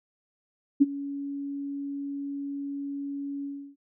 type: tone with ADSR envelope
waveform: sine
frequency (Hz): 281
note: C#4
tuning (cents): +24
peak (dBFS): -12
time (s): 0.8-3.76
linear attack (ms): 19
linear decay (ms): 29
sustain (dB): -19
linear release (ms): 320
effects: none